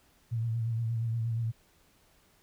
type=tone with vibrato; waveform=sine; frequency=114.7 Hz; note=A#2; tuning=28 cents flat; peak=-28 dBFS; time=0.31-1.52 s; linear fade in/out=20 ms; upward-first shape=sine; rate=8.5 Hz; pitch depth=44 cents each way; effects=pink hiss -65 dBFS RMS until 2.42 s